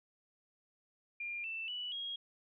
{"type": "tone with pitch steps", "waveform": "sine", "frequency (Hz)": [2400, 2663, 2955, 3278], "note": ["D7", "E7", "F#7", "G#7"], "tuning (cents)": [37, 17, -3, -23], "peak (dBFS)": -38, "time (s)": [1.2, 2.16], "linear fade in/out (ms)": 5, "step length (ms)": 240, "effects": []}